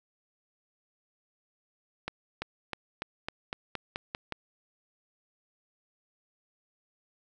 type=accelerating click train; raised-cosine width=0.3 ms; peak=-17 dBFS; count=10; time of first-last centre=2.08-4.323 s; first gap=340 ms; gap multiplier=0.92; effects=none